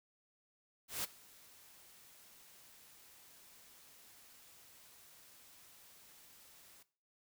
white noise with ADSR envelope, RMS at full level -37 dBFS, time 0.88-6.83 s, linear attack 160 ms, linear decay 16 ms, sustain -24 dB, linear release 7 ms, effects noise-tail reverb RT60 0.4 s tail -17 dB re dry

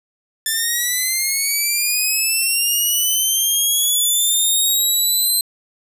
5% pulse linear sweep, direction up, 1757 to 4116 Hz, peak -7 dBFS, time 0.46-5.41 s, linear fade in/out 2 ms, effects resampled to 32000 Hz + 8-bit

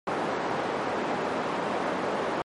white band-pass noise, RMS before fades -29 dBFS, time 0.07-2.42 s, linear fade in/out 2 ms, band 230 to 860 Hz, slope 12 dB/octave, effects MP3 48 kbps

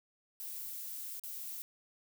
violet noise with dropouts, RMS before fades -43 dBFS, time 0.4-1.62 s, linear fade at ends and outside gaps 0 ms, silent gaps 1.196-1.237 s, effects none

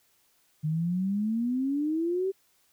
sine exponential sweep, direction up, 150.6 to 392 Hz, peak -25 dBFS, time 0.63-2.32 s, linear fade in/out 20 ms, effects white hiss -67 dBFS RMS until 2.72 s

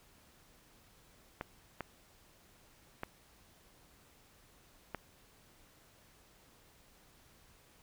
clicks, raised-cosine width 0.5 ms, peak -23 dBFS, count 4, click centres 1.411 / 1.807 / 3.034 / 4.947 s, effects pink hiss -64 dBFS RMS until 7.82 s

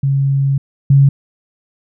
sine tone pair in turn, 137.6 / 138.48 Hz, C#3 / C#3, -12 / -1 cents, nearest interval unison, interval 11 cents, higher second, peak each -11 / -5 dBFS, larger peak second, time 0.03-0.58 / 0.9-1.09 s, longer first, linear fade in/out 5 ms, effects none

